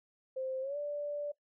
sine tone with pitch glide, 523.3 to 584 Hz, C5 to D5, 0 to -10 cents, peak -34 dBFS, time 0.36-1.32 s, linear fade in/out 10 ms, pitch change +190 cents, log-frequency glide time 0.61-0.77 s, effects noise-tail reverb RT60 0.1 s tail -19 dB re dry

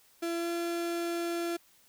35% pulse tone with pitch glide, 337.7 to 341 Hz, E4 to F4, +42 to -41 cents, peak -29 dBFS, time 0.22-1.57 s, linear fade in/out 10 ms, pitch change +17 cents, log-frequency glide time 0.36-0.49 s, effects white hiss -63 dBFS RMS until 1.88 s

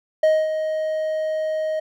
triangle tone with ADSR envelope, 626 Hz, D#5, 10 cents sharp, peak -10 dBFS, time 0.23-1.8 s, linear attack 5 ms, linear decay 240 ms, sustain -9 dB, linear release 9 ms, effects none

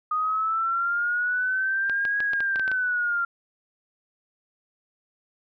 sine linear two-way sweep, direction up then down, 1235 to 1660 to 1380 Hz, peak -22 dBFS, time 0.11-3.25 s, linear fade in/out 5 ms, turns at 2.23 s
clicks, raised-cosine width 0.3 ms, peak -18 dBFS, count 9, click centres 1.897 / 2.052 / 2.204 / 2.334 / 2.405 / 2.559 / 2.596 / 2.679 / 2.716 s
effects none

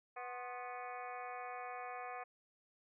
harmonic tone with a mistuned harmonic, 246.9 Hz, B3, in tune, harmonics 2 / 3 / 4 / 5 / 6 / 7 / 8 / 9 / 10, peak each -52 / -46 / -52 / -51 / -61 / -55 / -60 / -55 / -58 dBFS, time 0.16-2.24 s, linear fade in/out 10 ms, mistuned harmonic 4, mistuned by +130 cents, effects none

